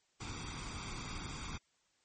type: noise with comb filter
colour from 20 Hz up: pink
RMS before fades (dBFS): -43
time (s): 0.2-1.58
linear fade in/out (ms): 10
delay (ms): 0.85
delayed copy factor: +0.65
effects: white hiss -75 dBFS RMS until 2.04 s + MP3 32 kbps